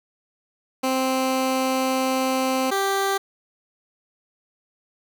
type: tone pair in turn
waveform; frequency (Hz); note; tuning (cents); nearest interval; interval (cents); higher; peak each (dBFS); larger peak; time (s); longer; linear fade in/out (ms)
15% pulse; 261.6 / 392; C4 / G4; 0 / 0; perfect fifth; 700; second; -14; neither; 0.83-2.71 / 2.71-3.18; first; 10
effects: none